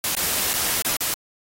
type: noise with dropouts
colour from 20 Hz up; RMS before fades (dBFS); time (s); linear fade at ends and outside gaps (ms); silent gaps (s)
white; -23; 0.04-1.14; 1; 0.151-0.168 / 0.533-0.538 / 0.822-0.848 / 0.967-1.006
effects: AAC 48 kbps